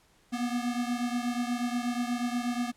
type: beating tone pair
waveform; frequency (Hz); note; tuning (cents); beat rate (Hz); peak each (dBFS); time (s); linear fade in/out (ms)
square; 239.7 / 248; A#3 / B3; +48 / +7; 8.3; -31 / -34; 0.32-2.72; 20
effects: pink hiss -64 dBFS RMS until 2.76 s + low-pass 11000 Hz 12 dB/octave